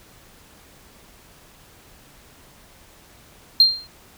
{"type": "tone with exponential decay", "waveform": "sine", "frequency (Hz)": 4186, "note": "C8", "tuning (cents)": 0, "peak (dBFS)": -5, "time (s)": [3.6, 3.87], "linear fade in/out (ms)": 2, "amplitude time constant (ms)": 58, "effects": ["tanh soft clip ceiling -5 dBFS", "pink hiss -50 dBFS RMS until 4.17 s"]}